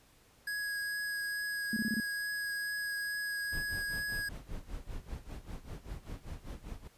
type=tone with vibrato; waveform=square; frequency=1661.2 Hz; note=G#6; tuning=in tune; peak=-35 dBFS; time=0.47-4.29 s; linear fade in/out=5 ms; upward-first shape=triangle; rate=2.3 Hz; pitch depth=11 cents each way
type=tone bursts; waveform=sine; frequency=220.5 Hz; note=A3; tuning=4 cents sharp; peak=-30 dBFS; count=5; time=1.73-2.001 s; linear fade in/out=2 ms; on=35 ms; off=24 ms
type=noise with tremolo; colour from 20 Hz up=brown; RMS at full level=-40 dBFS; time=3.52-6.88 s; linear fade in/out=10 ms; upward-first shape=sine; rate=5.1 Hz; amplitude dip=90%
effects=pink hiss -64 dBFS RMS until 6.97 s + resampled to 32000 Hz